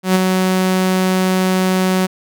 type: tone with ADSR envelope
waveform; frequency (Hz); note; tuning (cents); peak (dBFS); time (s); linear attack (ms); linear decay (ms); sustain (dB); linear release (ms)
sawtooth; 186.3; F#3; +12; -5; 0.03-2.07; 120; 21; -4; 16
effects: none